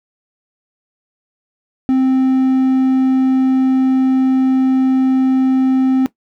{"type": "tone", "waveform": "triangle", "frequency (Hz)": 261.7, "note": "C4", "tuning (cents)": 0, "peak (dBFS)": -8, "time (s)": [1.89, 6.06], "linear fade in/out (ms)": 0, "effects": ["noise-tail reverb RT60 0.1 s tail -17 dB re dry"]}